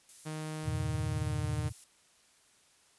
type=noise; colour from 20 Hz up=violet; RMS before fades=-48 dBFS; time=0.09-1.84 s; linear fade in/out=0 ms
type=tone with pitch glide; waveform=sawtooth; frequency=155.4 to 152.2 Hz; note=D#3 to D#3; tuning=-2 to -38 cents; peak=-33 dBFS; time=0.25-1.7 s; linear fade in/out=20 ms; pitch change=-36 cents; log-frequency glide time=1.03-1.44 s
type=chord; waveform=sine; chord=E diminished seventh; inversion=none; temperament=equal; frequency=82.41 / 98 / 116.54 / 138.59 Hz; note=E2 / G2 / Bb2 / Db3; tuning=0 / 0 / 0 / 0 cents; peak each=-37 / -39 / -35 / -39 dBFS; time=0.63-1.73 s; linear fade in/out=50 ms
effects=white hiss -65 dBFS RMS until 2.98 s + resampled to 24000 Hz